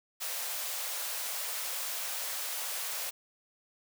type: high-pass noise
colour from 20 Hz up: white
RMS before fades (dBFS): -36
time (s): 0.2-3.11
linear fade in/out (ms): 20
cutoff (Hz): 470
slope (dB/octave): 96
effects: none